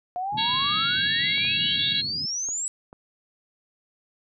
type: exponential sweep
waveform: sine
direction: up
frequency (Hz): 706 to 7902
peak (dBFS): -26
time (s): 0.16-2.68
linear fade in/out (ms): 0
type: band-pass noise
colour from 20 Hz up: pink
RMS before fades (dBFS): -40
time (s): 0.32-2.26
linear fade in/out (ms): 5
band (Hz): 110 to 270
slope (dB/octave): 24
type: harmonic tone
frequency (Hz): 554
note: C#5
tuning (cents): -1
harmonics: 3 / 4 / 5 / 6 / 7 / 8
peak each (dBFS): -36 / -36 / -33 / -27 / -26 / -34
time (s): 0.37-2.02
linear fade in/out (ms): 20
type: clicks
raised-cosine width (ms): 1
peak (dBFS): -30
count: 4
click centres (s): 1.379 / 1.451 / 2.489 / 2.929
effects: none